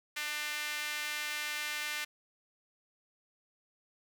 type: tone with high-pass filter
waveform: sawtooth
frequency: 298.7 Hz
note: D4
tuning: 29 cents sharp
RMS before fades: -37 dBFS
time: 0.16-2.05 s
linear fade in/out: 10 ms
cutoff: 2000 Hz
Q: 1.7
effects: none